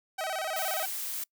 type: tone with vibrato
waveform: sawtooth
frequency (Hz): 698.5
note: F5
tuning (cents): 0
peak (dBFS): -27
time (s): 0.18-0.86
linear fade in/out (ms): 10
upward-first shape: square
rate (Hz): 17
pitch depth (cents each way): 160
type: noise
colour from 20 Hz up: blue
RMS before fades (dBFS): -35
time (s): 0.56-1.24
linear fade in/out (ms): 5
effects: noise-tail reverb RT60 0.1 s tail -26 dB re dry